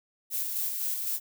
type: noise with tremolo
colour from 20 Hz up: violet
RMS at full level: -30 dBFS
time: 0.3-1.2 s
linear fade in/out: 50 ms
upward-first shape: square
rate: 3.9 Hz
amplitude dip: 30%
effects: none